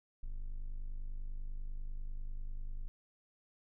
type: tone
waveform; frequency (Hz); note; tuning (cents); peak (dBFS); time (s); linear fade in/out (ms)
triangle; 25.07; G0; +40; -35; 0.23-2.88; 0
effects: none